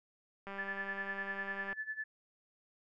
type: click train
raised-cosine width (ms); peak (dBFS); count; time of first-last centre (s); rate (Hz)
0.5; -30; 249; 0.47-1.729; 197
type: tone with tremolo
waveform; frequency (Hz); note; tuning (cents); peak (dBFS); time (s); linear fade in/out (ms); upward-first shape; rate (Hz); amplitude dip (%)
sine; 1739; A6; -21; -35; 0.58-2.04; 5; sine; 10; 85
effects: none